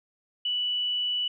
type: tone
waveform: sine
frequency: 2960 Hz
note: F#7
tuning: in tune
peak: -25 dBFS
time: 0.45-1.28 s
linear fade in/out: 5 ms
effects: none

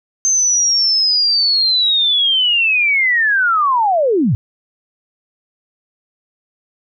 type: linear sweep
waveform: sine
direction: down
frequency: 6300 to 91 Hz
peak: -11 dBFS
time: 0.25-4.35 s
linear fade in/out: 0 ms
effects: none

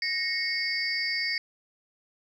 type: tone cluster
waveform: sine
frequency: 1858 / 2188 / 4693 / 5230 Hz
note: A#6 / C#7 / D8 / E8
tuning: -6 / -23 / -2 / -15 cents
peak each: -32 / -30 / -31 / -35 dBFS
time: 0.02-1.38 s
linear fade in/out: 2 ms
effects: tanh soft clip ceiling -16 dBFS

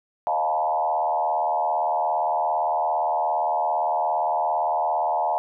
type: tone with frequency modulation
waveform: sine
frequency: 784 Hz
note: G5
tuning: in tune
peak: -20 dBFS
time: 0.27-5.38 s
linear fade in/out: 0 ms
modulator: 77.5 Hz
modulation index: 2.1
effects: none

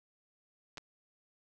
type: clicks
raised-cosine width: 0.2 ms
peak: -27 dBFS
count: 2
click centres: 0.773 / 0.78 s
effects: none

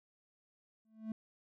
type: tone with exponential growth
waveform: triangle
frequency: 220 Hz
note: A3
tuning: in tune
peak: -32 dBFS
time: 0.85-1.12 s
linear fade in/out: 2 ms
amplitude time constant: 57 ms
effects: none

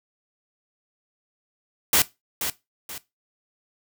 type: noise with echo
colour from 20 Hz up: white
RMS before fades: -18 dBFS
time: 1.93-2.02 s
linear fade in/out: 2 ms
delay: 480 ms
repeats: 2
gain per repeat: -9 dB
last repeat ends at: 2.98 s
effects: noise-tail reverb RT60 0.2 s tail -17 dB re dry

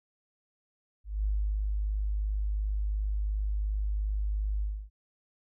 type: tone with ADSR envelope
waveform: sine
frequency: 51.4 Hz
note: G#1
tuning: 17 cents flat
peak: -25 dBFS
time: 1.04-4.9 s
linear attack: 200 ms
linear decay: 360 ms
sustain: -2 dB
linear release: 280 ms
effects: none

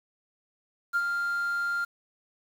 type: tone with ADSR envelope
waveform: triangle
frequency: 1396.9 Hz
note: F6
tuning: in tune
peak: -18 dBFS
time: 0.93-1.85 s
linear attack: 31 ms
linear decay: 44 ms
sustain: -6 dB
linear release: 11 ms
effects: tanh soft clip ceiling -19 dBFS + 8-bit

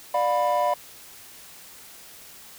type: chord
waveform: triangle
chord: B diminished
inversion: first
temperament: just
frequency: 592.7 / 711.2 / 987.8 Hz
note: D5 / F5 / B5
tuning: +16 / +31 / 0 cents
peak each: -22 dBFS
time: 0.14-0.74 s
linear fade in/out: 5 ms
effects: tanh soft clip ceiling -11 dBFS + white hiss -46 dBFS RMS until 2.58 s

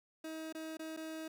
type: tone with dropouts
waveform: 30% pulse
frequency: 318 Hz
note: D#4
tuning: 38 cents sharp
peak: -39 dBFS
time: 0.24-1.28 s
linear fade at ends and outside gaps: 5 ms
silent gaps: 0.526-0.548 / 0.771-0.793 / 0.966-0.972 s
effects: none

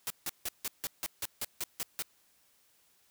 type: noise bursts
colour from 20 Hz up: white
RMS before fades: -35 dBFS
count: 11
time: 0.07-2.022 s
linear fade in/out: 0 ms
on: 32 ms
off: 160 ms
effects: white hiss -68 dBFS RMS until 3.1 s

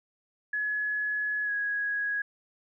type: tone with pitch glide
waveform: sine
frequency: 1695 to 1661.1 Hz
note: G#6 to G#6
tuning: +35 to 0 cents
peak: -27 dBFS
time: 0.53-2.22 s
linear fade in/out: 5 ms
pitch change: -35 cents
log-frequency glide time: 1.44-1.51 s
effects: none

